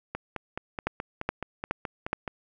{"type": "two click trains", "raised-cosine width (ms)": 0.5, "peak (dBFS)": [-11, -17], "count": [4, 11], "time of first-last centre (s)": [[0.87, 2.131], [0.15, 2.278]], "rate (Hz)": [2.38, 4.7], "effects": []}